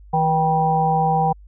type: harmonic tone with a mistuned harmonic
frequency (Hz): 161.5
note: E3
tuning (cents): -35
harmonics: 1 / 3 / 5 / 6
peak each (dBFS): -21 / -26 / -17 / -26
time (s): 0.13-1.33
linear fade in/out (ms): 10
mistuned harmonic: 5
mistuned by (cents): -51
effects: added 50 Hz sine -41 dBFS peak until 1.47 s